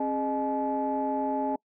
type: tone cluster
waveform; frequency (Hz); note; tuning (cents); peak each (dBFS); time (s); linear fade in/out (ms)
sine; 269.2 / 416.8 / 614 / 854; C4 / G#4 / D#5 / G#5; +49 / +6 / -23 / +48; -29 / -35 / -32 / -29; 0-1.56; 5
effects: noise-tail reverb RT60 0.1 s tail -26 dB re dry + tanh soft clip ceiling -18 dBFS